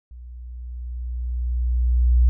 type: tone with level ramp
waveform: sine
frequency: 60.8 Hz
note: B1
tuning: 26 cents flat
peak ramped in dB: -37 to -11 dBFS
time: 0.11-2.29 s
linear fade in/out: 0 ms
effects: none